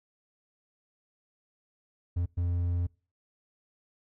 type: tone bursts at uneven times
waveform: triangle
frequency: 87.31 Hz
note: F2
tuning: in tune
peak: -24 dBFS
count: 2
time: 2.16-2.26 / 2.37-2.87 s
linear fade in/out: 10 ms
effects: noise-tail reverb RT60 0.4 s tail -26 dB re dry